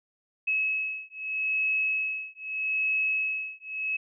sine beating tone pair, 2575 / 2575.8 Hz, E7 / E7, -41 / -41 cents, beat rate 0.8 Hz, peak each -29 dBFS, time 0.47-3.97 s, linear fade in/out 10 ms, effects none

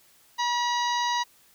harmonic tone with a mistuned harmonic, 963 Hz, B5, 44 cents flat, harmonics 1 / 2 / 3 / 4 / 5 / 6 / 7, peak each -25 / -32 / -37 / -33 / -37 / -40 / -41 dBFS, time 0.38-1.24 s, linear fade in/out 20 ms, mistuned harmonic 7, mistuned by -91 cents, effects white hiss -59 dBFS RMS until 1.54 s

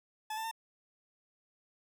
40% pulse tone with pitch steps, 864 / 888 / 902 Hz, A5 / A5 / A5, -32 / +16 / +43 cents, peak -35 dBFS, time 0.3-0.513 s, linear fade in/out 5 ms, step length 71 ms, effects none

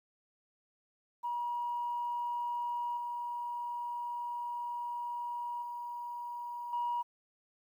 sine tone with level steps, 959 Hz, A#5, 49 cents sharp, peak -32 / -35 / -38 / -30 dBFS, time 1.23-7.03 s, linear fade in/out 20 ms, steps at 2.97 / 5.62 / 6.73 s, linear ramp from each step 2 ms, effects tanh soft clip ceiling -27 dBFS + 11-bit

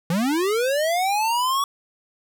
square linear sweep, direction up, 159 to 1134 Hz, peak -20 dBFS, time 0.1-1.64 s, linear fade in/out 2 ms, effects none

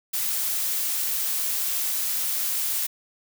blue noise, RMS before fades -26 dBFS, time 0.13-2.87 s, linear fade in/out 10 ms, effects none

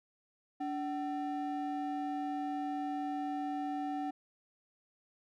triangle ring-modulated tone, 523.3 Hz, C5, in tune, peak -29 dBFS, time 0.6-4.11 s, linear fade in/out 10 ms, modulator 234 Hz, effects none

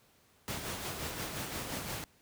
pink noise with tremolo, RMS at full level -37 dBFS, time 0.48-2.04 s, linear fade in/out 0 ms, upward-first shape sine, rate 5.7 Hz, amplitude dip 40%, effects pink hiss -66 dBFS RMS until 2.21 s + high-pass 60 Hz 12 dB/octave

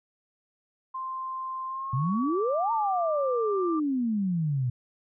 sine tone with pitch glide, 1046.5 to 1181.5 Hz, C6 to D6, 0 to +10 cents, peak -31 dBFS, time 0.94-3.8 s, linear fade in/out 10 ms, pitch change +210 cents, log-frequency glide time 1.67-2.5 s
sine exponential two-way sweep, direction up then down, 120 to 932.3 to 120 Hz, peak -24 dBFS, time 1.93-4.7 s, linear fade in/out 5 ms, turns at 2.72 s
effects none

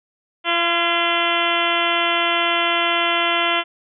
harmonic tone with a mistuned harmonic, 342 Hz, F4, 36 cents flat, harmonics 1 / 2 / 3 / 4 / 5 / 6 / 7 / 8 / 9 / 10, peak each -28 / -24 / -25 / -24 / -29 / -25 / -29 / -25 / -24 / -29 dBFS, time 0.44-3.64 s, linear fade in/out 50 ms, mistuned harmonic 5, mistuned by -31 cents, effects none

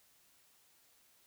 silence, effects white hiss -68 dBFS RMS until 1.26 s

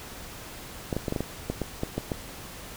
clicks, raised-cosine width 2 ms, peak -14 dBFS, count 11, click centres 0.928 / 0.966 / 1.082 / 1.124 / 1.162 / 1.206 / 1.5 / 1.617 / 1.834 / 1.98 / 2.118 s, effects pink hiss -42 dBFS RMS until 2.76 s

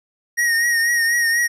square tone with vibrato, 1869 Hz, A#6, 4 cents sharp, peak -16 dBFS, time 0.37-1.48 s, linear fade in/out 20 ms, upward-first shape triangle, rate 4.1 Hz, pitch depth 49 cents each way, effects resampled to 32000 Hz

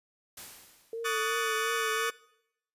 white noise with exponential decay, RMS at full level -42 dBFS, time 0.37-1.29 s, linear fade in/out 5 ms, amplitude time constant 200 ms
sine tone with vibrato, 450.5 Hz, A4, 41 cents sharp, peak -33 dBFS, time 0.93-2.1 s, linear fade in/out 2 ms, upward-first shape triangle, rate 2.8 Hz, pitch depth 50 cents each way
30% pulse chord, D# half-diminished seventh, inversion third, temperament equal with one note detuned, 1127.5 / 1244.5 / 1480 / 1760 Hz, C#6 / D#6 / F#6 / A6, +29 / 0 / 0 / 0 cents, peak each -32 dBFS, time 1.04-2.11 s, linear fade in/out 20 ms
effects noise-tail reverb RT60 0.8 s tail -22 dB re dry + resampled to 32000 Hz

